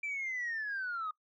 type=linear sweep; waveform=sine; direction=down; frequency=2349 to 1229 Hz; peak=-33 dBFS; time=0.03-1.11 s; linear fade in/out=5 ms; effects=noise-tail reverb RT60 0.1 s tail -21 dB re dry + tanh soft clip ceiling -31 dBFS